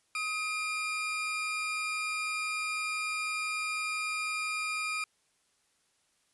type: tone pair together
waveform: 40% pulse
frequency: 1262 / 2398 Hz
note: D#6 / D7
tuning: +24 / +36 cents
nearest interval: major seventh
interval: 1112 cents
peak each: -36 / -32 dBFS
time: 0.15-5.04 s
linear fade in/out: 2 ms
effects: white hiss -72 dBFS RMS until 6.33 s + resampled to 24000 Hz